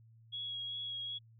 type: tone with vibrato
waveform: sine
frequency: 3322 Hz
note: G#7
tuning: in tune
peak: -38 dBFS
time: 0.32-1.19 s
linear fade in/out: 20 ms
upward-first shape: sine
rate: 2.6 Hz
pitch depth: 15 cents each way
effects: added 113 Hz sine -58 dBFS peak until 1.39 s